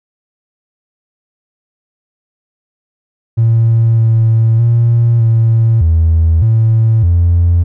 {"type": "tone with pitch steps", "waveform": "triangle", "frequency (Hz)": [114.2, 112.8, 117.1, 113.6, 81.4, 112.1, 86.1], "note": ["A#2", "A2", "A#2", "A#2", "E2", "A2", "F2"], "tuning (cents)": [-35, 44, 8, -44, -21, 33, -24], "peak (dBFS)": -3, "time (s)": [3.37, 7.64], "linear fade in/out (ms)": 20, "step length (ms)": 610, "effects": ["tanh soft clip ceiling -3 dBFS"]}